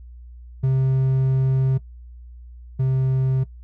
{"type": "tone pair in turn", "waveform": "triangle", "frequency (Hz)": [132.2, 131.46], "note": ["C3", "C3"], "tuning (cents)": [18, 9], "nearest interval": "unison", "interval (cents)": 9, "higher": "first", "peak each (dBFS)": [-14, -15], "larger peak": "first", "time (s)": [[0.63, 1.78], [2.79, 3.44]], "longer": "first", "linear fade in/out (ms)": 10, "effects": ["noise-tail reverb RT60 0.1 s tail -19 dB re dry", "added 60 Hz sine -38 dBFS peak until 3.63 s"]}